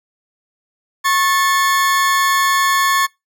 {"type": "tone pair together", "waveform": "40% pulse", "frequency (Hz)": [1092.1, 1755], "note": ["C#6", "A6"], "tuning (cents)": [-26, -5], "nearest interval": "minor sixth", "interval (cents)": 821, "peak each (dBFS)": [-14, -17], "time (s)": [1.04, 3.07], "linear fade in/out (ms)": 20, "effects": ["noise-tail reverb RT60 0.2 s tail -24 dB re dry"]}